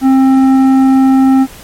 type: tone with tanh clipping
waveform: sine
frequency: 265.4 Hz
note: C4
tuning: 25 cents sharp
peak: -6 dBFS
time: 0.01-1.47 s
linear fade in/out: 50 ms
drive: 10 dB
effects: pink hiss -34 dBFS RMS until 1.63 s + MP3 64 kbps